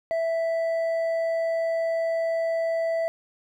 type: tone with hard clipping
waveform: sine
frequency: 659.3 Hz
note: E5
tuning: in tune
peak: -24 dBFS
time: 0.11-3.08 s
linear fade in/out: 0 ms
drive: 4 dB
effects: none